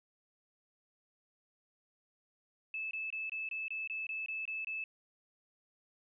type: tone bursts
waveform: sine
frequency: 2616 Hz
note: E7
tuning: 14 cents flat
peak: -36 dBFS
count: 11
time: 2.74-4.84 s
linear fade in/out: 2 ms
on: 170 ms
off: 23 ms
effects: none